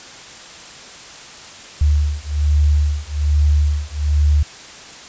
sine beating tone pair, 73.42 / 74.62 Hz, D2 / D2, 0 / +28 cents, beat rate 1.2 Hz, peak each -16 / -16 dBFS, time 1.81-4.43 s, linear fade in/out 5 ms, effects white hiss -37 dBFS RMS until 5.08 s + resampled to 16000 Hz

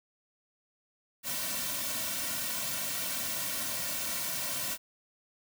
white noise with comb filter, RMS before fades -34 dBFS, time 1.23-4.78 s, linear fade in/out 50 ms, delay 2.4 ms, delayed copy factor -0.9, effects none

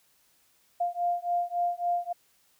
sine beating tone pair, 698.5 / 702.1 Hz, F5 / F5, 0 / +9 cents, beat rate 3.6 Hz, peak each -29 dBFS, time 0.8-2.13 s, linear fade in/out 10 ms, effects white hiss -66 dBFS RMS until 2.59 s

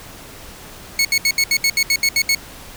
20% pulse tone bursts, 2200 Hz, C#7, 14 cents flat, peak -8 dBFS, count 11, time 0.99-2.349 s, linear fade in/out 2 ms, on 59 ms, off 71 ms, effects pink hiss -38 dBFS RMS until 2.76 s

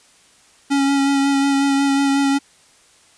square tone with vibrato, 277.2 Hz, C#4, in tune, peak -15 dBFS, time 0.7-2.39 s, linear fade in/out 20 ms, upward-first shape sine, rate 5.5 Hz, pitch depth 17 cents each way, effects white hiss -52 dBFS RMS until 3.17 s + resampled to 22050 Hz

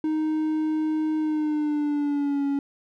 triangle tone with pitch glide, 311.1 to 280.4 Hz, D#4 to C#4, 0 to +20 cents, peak -20 dBFS, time 0.04-2.59 s, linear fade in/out 2 ms, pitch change -180 cents, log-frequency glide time 1.18-2.45 s, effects none

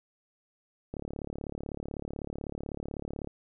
click train, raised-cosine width 2 ms, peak -23 dBFS, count 85, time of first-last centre 0.94-3.273 s, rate 36 Hz, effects none

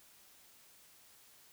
silence, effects white hiss -62 dBFS RMS until 1.52 s

